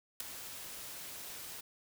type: noise with ADSR envelope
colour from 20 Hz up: white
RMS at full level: -33 dBFS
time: 0.2-1.61 s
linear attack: 4 ms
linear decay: 6 ms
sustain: -13 dB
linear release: 8 ms
effects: none